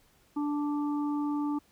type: harmonic tone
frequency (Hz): 292.9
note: D4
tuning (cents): -5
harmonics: 1 / 3 / 4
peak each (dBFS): -28 / -39 / -42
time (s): 0.36-1.59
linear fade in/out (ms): 10
effects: pink hiss -65 dBFS RMS until 1.71 s